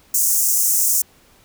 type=high-pass noise; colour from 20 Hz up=pink; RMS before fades=-17 dBFS; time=0.14-1.02 s; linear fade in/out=5 ms; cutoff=6200 Hz; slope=48 dB/octave; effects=pink hiss -53 dBFS RMS until 1.44 s